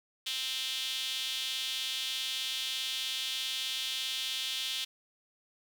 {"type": "tone with high-pass filter", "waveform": "sawtooth", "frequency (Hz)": 261.6, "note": "C4", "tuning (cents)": 0, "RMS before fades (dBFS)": -35, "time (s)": [0.26, 4.85], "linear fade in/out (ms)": 10, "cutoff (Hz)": 3300, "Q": 4, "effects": []}